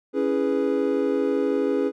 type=chord; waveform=triangle; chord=C# minor seventh; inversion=none; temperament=equal; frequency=277.2 / 329.6 / 415.3 / 493.9 Hz; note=C#4 / E4 / G#4 / B4; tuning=0 / 0 / 0 / 0 cents; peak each=-23 / -27 / -22 / -25 dBFS; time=0.13-1.92 s; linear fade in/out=50 ms; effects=none